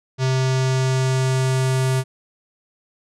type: tone with low-pass filter sweep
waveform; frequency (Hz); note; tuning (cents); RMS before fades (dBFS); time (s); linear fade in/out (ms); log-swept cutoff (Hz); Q
square; 130.81; C3; 0; -19; 0.18-2.04; 50; 5700 to 10000; 1.7
effects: none